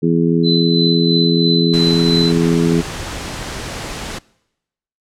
harmonic tone, 83.7 Hz, E2, 27 cents sharp, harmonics 2 / 3 / 4 / 5, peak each -15 / -17 / -18 / -19 dBFS, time 0.02-2.82 s, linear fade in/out 20 ms
sine tone with tremolo, 4027 Hz, B7, 33 cents sharp, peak -15 dBFS, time 0.43-2.33 s, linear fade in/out 50 ms, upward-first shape sine, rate 3 Hz, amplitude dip 45%
pink noise, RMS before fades -26 dBFS, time 1.73-4.19 s, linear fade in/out 10 ms
effects noise-tail reverb RT60 0.9 s tail -24 dB re dry + low-pass 8000 Hz 12 dB/octave

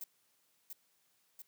violet noise with echo, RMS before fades -43 dBFS, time 0.01-0.04 s, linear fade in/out 2 ms, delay 690 ms, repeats 2, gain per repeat -3 dB, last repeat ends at 1.42 s, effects white hiss -74 dBFS RMS until 1.47 s + high-pass 100 Hz 12 dB/octave

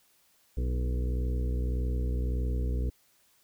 harmonic tone with a mistuned harmonic, 61.7 Hz, B1, 1 cent flat, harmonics 1 / 2 / 3 / 4 / 5 / 6 / 7 / 8, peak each -27 / -37 / -45 / -42 / -45 / -51 / -44 / -47 dBFS, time 0.57-2.9 s, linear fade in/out 5 ms, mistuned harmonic 5, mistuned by +47 cents, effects white hiss -66 dBFS RMS until 3.43 s

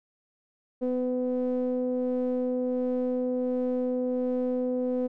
triangle ring-modulated tone, 125.9 Hz, B2, 34 cents sharp, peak -20 dBFS, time 0.81-5.08 s, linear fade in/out 20 ms, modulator 377 Hz, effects none

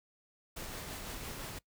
pink noise with tremolo, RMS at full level -42 dBFS, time 0.56-1.59 s, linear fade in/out 10 ms, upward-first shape sine, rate 5.9 Hz, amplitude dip 25%, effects noise-tail reverb RT60 0.1 s tail -21 dB re dry

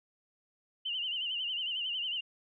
sine tone with vibrato, 2936 Hz, F#7, 14 cents flat, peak -32 dBFS, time 0.85-2.21 s, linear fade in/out 10 ms, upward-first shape sine, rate 11 Hz, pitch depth 96 cents each way, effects none

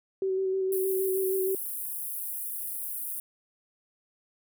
sine tone with vibrato, 380.6 Hz, F#4, 49 cents sharp, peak -25 dBFS, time 0.22-1.55 s, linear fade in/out 2 ms, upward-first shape square, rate 6.4 Hz, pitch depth 15 cents each way
pink high-pass noise, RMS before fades -35 dBFS, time 0.72-3.2 s, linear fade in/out 2 ms, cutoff 10000 Hz, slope 48 dB/octave
effects none

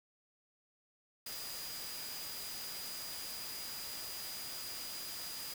sine tone in noise, 4895 Hz, D#8, 29 cents flat, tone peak -46 dBFS, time 1.26-5.54 s, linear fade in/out 5 ms, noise white, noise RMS -45 dBFS, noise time 1.26-5.54 s, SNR -4 dB, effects none

